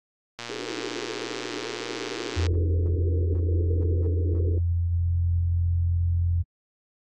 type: click train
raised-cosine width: 0.2 ms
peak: -17 dBFS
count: 246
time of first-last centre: 0.39-2.466 s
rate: 118 Hz
type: band-pass noise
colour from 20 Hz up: white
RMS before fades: -35 dBFS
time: 0.49-4.58 s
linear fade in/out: 2 ms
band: 280 to 480 Hz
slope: 96 dB/octave
type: tone with pitch glide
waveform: sine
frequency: 85.5 to 86.09 Hz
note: F2 to F2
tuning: -36 to -24 cents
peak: -21 dBFS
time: 2.36-6.43 s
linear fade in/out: 20 ms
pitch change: +12 cents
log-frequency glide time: 3.15-5.66 s
effects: AAC 32 kbps